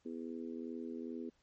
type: harmonic tone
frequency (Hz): 82.41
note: E2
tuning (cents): 0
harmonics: 3 / 4 / 5 / 6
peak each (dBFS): -43 / -46 / -47 / -56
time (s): 0.05-1.3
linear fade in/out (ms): 10
effects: pink hiss -75 dBFS RMS until 1.42 s + MP3 32 kbps